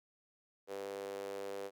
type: tone with high-pass filter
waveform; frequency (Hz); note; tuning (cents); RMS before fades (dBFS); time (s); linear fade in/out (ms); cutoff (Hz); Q
sawtooth; 99; G2; +18; -43; 0.67-1.71; 50; 460; 5.6
effects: none